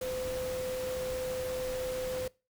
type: tone in noise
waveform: sine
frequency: 511 Hz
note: C5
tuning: 41 cents flat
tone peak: -33 dBFS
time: 0.01-2.28 s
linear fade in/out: 5 ms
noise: pink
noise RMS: -42 dBFS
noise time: 0.01-2.28 s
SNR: +6 dB
effects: noise-tail reverb RT60 0.3 s tail -23 dB re dry